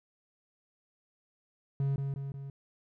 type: tone with echo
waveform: triangle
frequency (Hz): 138.1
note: C#3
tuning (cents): -6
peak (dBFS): -25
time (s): 1.8-1.96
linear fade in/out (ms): 2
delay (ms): 180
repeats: 3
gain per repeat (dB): -4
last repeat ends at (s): 2.5
effects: none